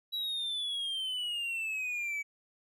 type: exponential sweep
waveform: triangle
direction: down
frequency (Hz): 3920 to 2269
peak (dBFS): -31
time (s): 0.12-2.23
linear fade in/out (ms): 20
effects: none